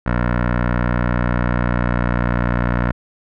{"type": "tone with low-pass filter", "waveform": "15% pulse", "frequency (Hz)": 60.1, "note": "B1", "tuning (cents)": -46, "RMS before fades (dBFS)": -18, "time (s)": [0.06, 2.92], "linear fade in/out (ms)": 5, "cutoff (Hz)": 1600, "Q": 2.4, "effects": []}